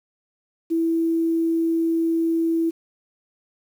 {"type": "tone", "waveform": "sine", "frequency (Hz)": 329.6, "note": "E4", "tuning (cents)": 0, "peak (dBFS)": -18, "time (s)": [0.7, 2.71], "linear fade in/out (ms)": 20, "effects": ["8-bit"]}